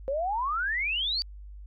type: exponential sweep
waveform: sine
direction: up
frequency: 521 to 4699 Hz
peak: -26 dBFS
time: 0.08-1.22 s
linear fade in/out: 0 ms
effects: added 50 Hz sine -41 dBFS peak until 1.66 s